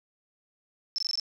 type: tone bursts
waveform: sine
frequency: 5310 Hz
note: E8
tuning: 12 cents sharp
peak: -26 dBFS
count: 6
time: 0.96-1.198 s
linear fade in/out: 0 ms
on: 23 ms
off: 20 ms
effects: none